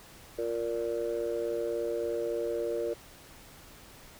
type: chord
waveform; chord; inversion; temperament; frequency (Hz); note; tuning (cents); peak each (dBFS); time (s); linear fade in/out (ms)
sine; Bb major; second; just; 349.6 / 466.2 / 582.7; F4 / Bb4 / D5; +2 / 0 / -14; -34 / -31 / -34; 0.38-2.94; 10
effects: tanh soft clip ceiling -22 dBFS + pink hiss -52 dBFS RMS until 4.19 s

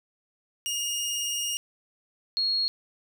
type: tone pair in turn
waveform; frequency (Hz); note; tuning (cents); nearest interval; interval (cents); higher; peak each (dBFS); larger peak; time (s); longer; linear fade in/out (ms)
20% pulse / sine; 2847 / 4299; F7 / C8; +33 / +46; perfect fifth; 713; second; -23; neither; 0.66-1.57 / 2.37-2.68; first; 0
effects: none

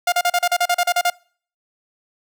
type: tone bursts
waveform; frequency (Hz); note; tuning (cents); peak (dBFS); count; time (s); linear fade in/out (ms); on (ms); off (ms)
sawtooth; 706; F5; +19; -11; 12; 0.07-1.101; 5; 52; 37
effects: noise-tail reverb RT60 0.5 s tail -26 dB re dry

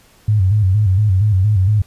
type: tone with vibrato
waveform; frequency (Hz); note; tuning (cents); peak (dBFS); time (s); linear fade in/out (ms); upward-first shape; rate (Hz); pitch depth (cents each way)
sine; 99.8; G2; +32; -10; 0.28-1.82; 5; square; 4.3; 110
effects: pink hiss -50 dBFS RMS until 1.86 s + resampled to 32000 Hz

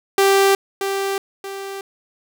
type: tone with echo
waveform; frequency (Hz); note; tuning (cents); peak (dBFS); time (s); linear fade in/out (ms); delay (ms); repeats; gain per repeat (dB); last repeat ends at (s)
sawtooth; 392; G4; 0; -8; 0.18-0.55; 2; 630; 2; -8; 1.81
effects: none

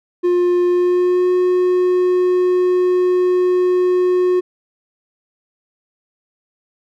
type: tone with pitch glide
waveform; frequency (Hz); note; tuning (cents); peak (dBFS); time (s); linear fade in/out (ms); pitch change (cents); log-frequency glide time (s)
triangle; 354.7 to 362.8; F4 to F#4; +27 to -34; -10; 0.23-4.41; 20; +39; 0.67-1.31
effects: none

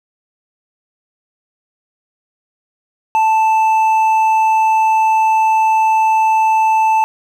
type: tone with hard clipping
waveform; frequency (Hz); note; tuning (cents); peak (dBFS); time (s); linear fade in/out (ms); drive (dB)
triangle; 880; A5; 0; -11; 3.15-7.04; 0; 8
effects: none

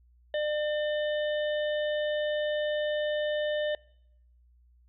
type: harmonic tone with a mistuned harmonic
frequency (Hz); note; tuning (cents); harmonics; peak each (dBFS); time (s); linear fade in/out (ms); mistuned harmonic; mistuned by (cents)
600; D5; +37; 1 / 3 / 5 / 6; -27 / -37 / -41 / -43; 0.34-3.75; 2; 6; +15
effects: noise-tail reverb RT60 0.8 s tail -25 dB re dry + added 60 Hz sine -58 dBFS peak until 4.88 s

